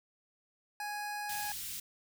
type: tone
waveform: 25% pulse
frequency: 830.6 Hz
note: G#5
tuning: in tune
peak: -33 dBFS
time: 0.8-1.52 s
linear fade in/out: 2 ms
type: band-stop noise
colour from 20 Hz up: white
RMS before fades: -41 dBFS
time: 1.29-1.8 s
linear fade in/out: 5 ms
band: 160 to 2600 Hz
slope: 12 dB/octave
effects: none